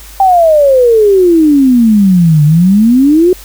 sine exponential two-way sweep, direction down then up, 793 to 145.6 to 374.5 Hz, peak -3 dBFS, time 0.2-3.33 s, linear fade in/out 2 ms, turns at 2.44 s, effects added 50 Hz sine -32 dBFS peak until 3.44 s + white hiss -34 dBFS RMS until 3.44 s

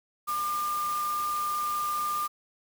sine tone in noise, 1200 Hz, D6, 37 cents sharp, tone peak -27 dBFS, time 0.27-2.28 s, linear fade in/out 20 ms, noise white, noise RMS -40 dBFS, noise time 0.27-2.28 s, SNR +10 dB, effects none

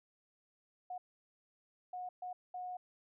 sine tone bursts at uneven times, 727 Hz, F#5, 31 cents flat, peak -40 dBFS, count 4, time 0.9-0.98 / 1.93-2.09 / 2.22-2.33 / 2.54-2.77 s, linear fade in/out 5 ms, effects none

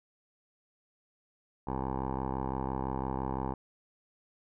10% pulse tone with low-pass filter, 65.9 Hz, C2, 13 cents sharp, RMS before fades -34 dBFS, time 1.67-3.54 s, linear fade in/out 5 ms, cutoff 860 Hz, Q 4, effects none

